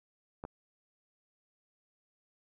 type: clicks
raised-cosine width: 1 ms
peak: -27 dBFS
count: 2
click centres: 0.439 / 0.451 s
effects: none